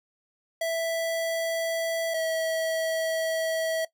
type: tone pair in turn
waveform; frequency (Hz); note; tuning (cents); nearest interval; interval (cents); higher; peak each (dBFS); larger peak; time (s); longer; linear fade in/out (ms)
square; 659.3 / 647.6; E5 / E5; 0 / -31; unison; 31; first; -26; neither; 0.61-2.14 / 2.14-3.85; second; 5
effects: noise-tail reverb RT60 0.1 s tail -18 dB re dry